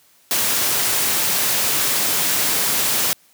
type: noise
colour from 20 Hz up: white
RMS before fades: -19 dBFS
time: 0.31-3.13 s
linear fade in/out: 0 ms
effects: white hiss -55 dBFS RMS until 3.33 s + high-pass 100 Hz 12 dB/octave